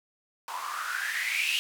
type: noise with band-pass filter sweep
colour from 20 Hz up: blue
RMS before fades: -31 dBFS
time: 0.48-1.59 s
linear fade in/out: 0 ms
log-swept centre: 910 to 2900 Hz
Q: 9.1
effects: none